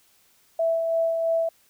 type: tone with tremolo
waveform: sine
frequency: 659.3 Hz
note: E5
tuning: in tune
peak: -19 dBFS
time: 0.59-1.49 s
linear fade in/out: 5 ms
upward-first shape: sine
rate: 3 Hz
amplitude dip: 35%
effects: white hiss -61 dBFS RMS until 1.69 s